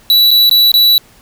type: tone with dropouts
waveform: square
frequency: 3939 Hz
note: B7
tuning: 5 cents flat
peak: -6 dBFS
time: 0.1-0.98 s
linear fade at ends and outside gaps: 1 ms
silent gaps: 0.307-0.313 / 0.495-0.512 / 0.717-0.74 s
effects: pink hiss -45 dBFS RMS until 1.21 s